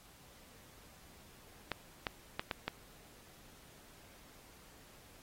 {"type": "clicks", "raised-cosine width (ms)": 0.3, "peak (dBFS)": -18, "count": 5, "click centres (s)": [1.717, 2.068, 2.395, 2.512, 2.68], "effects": ["pink hiss -60 dBFS RMS until 5.22 s", "AAC 48 kbps"]}